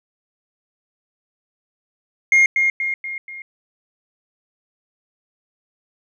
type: tone with echo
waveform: sine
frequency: 2133 Hz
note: C7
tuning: 33 cents sharp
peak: -7 dBFS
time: 2.32-2.46 s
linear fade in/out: 2 ms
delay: 240 ms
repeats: 4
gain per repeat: -6 dB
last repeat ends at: 3.42 s
effects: tanh soft clip ceiling -9 dBFS

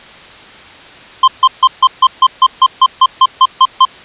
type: tone bursts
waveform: square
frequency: 1046.5 Hz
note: C6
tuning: in tune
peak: -3 dBFS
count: 14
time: 1.23-3.852 s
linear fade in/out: 5 ms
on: 48 ms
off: 150 ms
effects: white hiss -35 dBFS RMS until 4.04 s + resampled to 8000 Hz

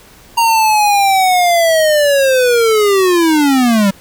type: linear sweep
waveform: square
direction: down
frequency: 932.3 to 190.7 Hz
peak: -9 dBFS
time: 0.37-3.91 s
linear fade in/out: 10 ms
effects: pink hiss -42 dBFS RMS until 4 s

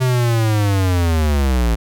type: linear sweep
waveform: square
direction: down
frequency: 130 to 54.5 Hz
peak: -14 dBFS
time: 0-1.76 s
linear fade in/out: 20 ms
effects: none

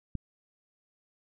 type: click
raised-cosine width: 5 ms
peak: -21 dBFS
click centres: 0.153 s
effects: none

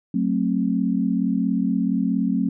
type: chord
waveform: sine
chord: F# diminished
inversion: none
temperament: just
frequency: 185 / 222 / 266.4 Hz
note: F#3 / A3 / C4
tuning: 0 / +16 / +31 cents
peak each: -23 dBFS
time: 0.14-2.49 s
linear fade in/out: 5 ms
effects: none

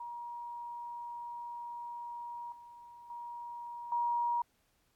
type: tone with level steps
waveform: sine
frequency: 951 Hz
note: A#5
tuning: 34 cents sharp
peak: -40 / -50 / -41 / -29 dBFS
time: 0-4.42 s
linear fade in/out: 5 ms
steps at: 2.52 / 3.1 / 3.92 s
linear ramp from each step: 2 ms
effects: pink hiss -74 dBFS RMS until 4.95 s + AAC 64 kbps

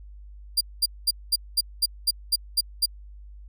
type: tone bursts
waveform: sawtooth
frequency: 4769 Hz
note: D8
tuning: 26 cents sharp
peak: -15 dBFS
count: 10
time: 0.57-2.86 s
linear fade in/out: 10 ms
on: 40 ms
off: 210 ms
effects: added 50 Hz sine -41 dBFS peak until 3.48 s

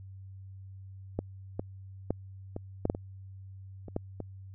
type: clicks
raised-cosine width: 2 ms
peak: -17 / -19 / -15 / -23 / -14 / -13 / -23 / -29 / -17 / -23 dBFS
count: 10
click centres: 1.19 / 1.595 / 2.106 / 2.564 / 2.854 / 2.899 / 2.949 / 3.883 / 3.964 / 4.203 s
effects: added 96 Hz sine -44 dBFS peak until 4.54 s

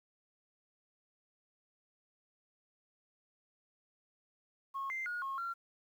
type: tone with pitch steps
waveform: sine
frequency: 1090 / 2086 / 1441 / 1084 / 1373 Hz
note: C#6 / C7 / F#6 / C#6 / F6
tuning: -29 / -6 / -46 / -39 / -30 cents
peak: -35 dBFS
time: 4.74-5.54 s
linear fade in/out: 20 ms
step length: 160 ms
effects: tanh soft clip ceiling -32 dBFS + 11-bit

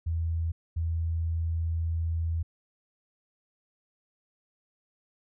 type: tone pair in turn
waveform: sine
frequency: 82.41 / 82.41 Hz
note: E2 / E2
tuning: 0 / 0 cents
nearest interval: unison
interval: 0 cents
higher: neither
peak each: -26 dBFS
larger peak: neither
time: 0.06-0.52 / 0.76-2.43 s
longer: second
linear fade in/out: 10 ms
effects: none

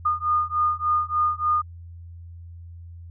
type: beating tone pair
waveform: sine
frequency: 1220 / 1223.4 Hz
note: D#6 / D#6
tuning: -34 / -30 cents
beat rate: 3.4 Hz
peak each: -23 dBFS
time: 0.05-1.62 s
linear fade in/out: 10 ms
effects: added 85 Hz sine -38 dBFS peak until 3.1 s

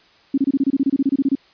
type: tone bursts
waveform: sine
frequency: 274 Hz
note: C#4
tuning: 20 cents flat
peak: -13 dBFS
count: 16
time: 0.34-1.353 s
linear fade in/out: 5 ms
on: 38 ms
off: 27 ms
effects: white hiss -53 dBFS RMS until 1.53 s + resampled to 11025 Hz

